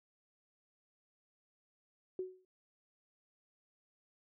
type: tone with exponential decay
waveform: sine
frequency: 371.1 Hz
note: F#4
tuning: 5 cents sharp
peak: -33 dBFS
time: 2.19-2.45 s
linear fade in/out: 2 ms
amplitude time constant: 56 ms
effects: none